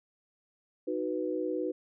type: chord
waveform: sine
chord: B major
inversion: first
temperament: equal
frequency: 311.1 / 370 / 493.9 Hz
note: D#4 / F#4 / B4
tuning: 0 / 0 / 0 cents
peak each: -34 dBFS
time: 0.87-1.72 s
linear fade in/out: 10 ms
effects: none